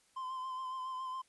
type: tone with vibrato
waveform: triangle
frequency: 1035 Hz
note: C6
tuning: 19 cents flat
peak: -36 dBFS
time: 0.16-1.22 s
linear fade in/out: 10 ms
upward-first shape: sine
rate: 7.2 Hz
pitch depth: 30 cents each way
effects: white hiss -70 dBFS RMS until 1.28 s + resampled to 24000 Hz